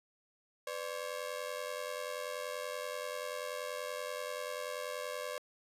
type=ring-modulated tone; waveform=sawtooth; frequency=547 Hz; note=C#5; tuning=23 cents flat; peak=-31 dBFS; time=0.67-5.38 s; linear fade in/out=0 ms; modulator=45.2 Hz; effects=resampled to 32000 Hz